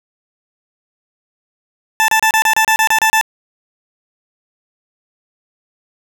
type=tone bursts; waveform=20% pulse; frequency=880 Hz; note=A5; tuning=in tune; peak=-5 dBFS; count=11; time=2-3.212 s; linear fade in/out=0 ms; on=82 ms; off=31 ms; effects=none